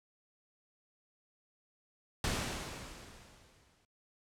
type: noise with exponential decay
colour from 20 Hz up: pink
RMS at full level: -32 dBFS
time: 2.24-3.85 s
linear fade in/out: 1 ms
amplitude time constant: 350 ms
effects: noise-tail reverb RT60 0.1 s tail -24 dB re dry + low-pass 9000 Hz 12 dB/octave